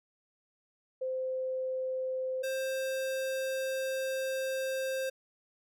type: tone pair in turn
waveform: sine / square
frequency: 518 / 528 Hz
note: C5 / C5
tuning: -17 / +16 cents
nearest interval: unison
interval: 33 cents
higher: second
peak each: -31 / -32 dBFS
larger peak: first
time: 1.01-2.43 / 2.43-5.1 s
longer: second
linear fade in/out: 10 ms
effects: none